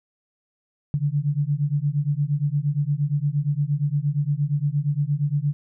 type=beating tone pair; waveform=sine; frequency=141 / 149.6 Hz; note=C#3 / D3; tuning=+30 / +32 cents; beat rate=8.6 Hz; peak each=-23 dBFS; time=0.94-5.53 s; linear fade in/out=0 ms; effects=none